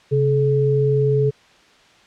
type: tone pair together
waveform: sine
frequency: 134.9 / 428.9 Hz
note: C#3 / A4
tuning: -47 / -44 cents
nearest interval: octave + minor sixth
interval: 2003 cents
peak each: -17 dBFS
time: 0.11-1.31 s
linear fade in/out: 20 ms
effects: white hiss -51 dBFS RMS until 2.06 s + low-pass 4000 Hz 12 dB/octave